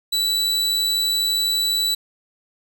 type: tone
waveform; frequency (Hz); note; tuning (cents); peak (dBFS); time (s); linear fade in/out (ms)
40% pulse; 3951; B7; 0; -17; 0.12-1.95; 10
effects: none